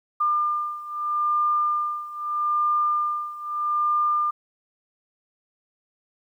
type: beating tone pair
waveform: sine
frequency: 1200 / 1200.79 Hz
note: D6 / D6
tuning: +37 / +38 cents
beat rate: 0.79 Hz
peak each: -23 / -26 dBFS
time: 0.2-4.31 s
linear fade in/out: 10 ms
effects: 10-bit